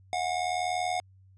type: tone with amplitude modulation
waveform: square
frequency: 724 Hz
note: F#5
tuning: 38 cents flat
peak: -25 dBFS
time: 0.13-1 s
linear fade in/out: 0 ms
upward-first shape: sine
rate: 80.4 Hz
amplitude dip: 70%
effects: added 95 Hz sine -54 dBFS peak until 1.37 s + resampled to 22050 Hz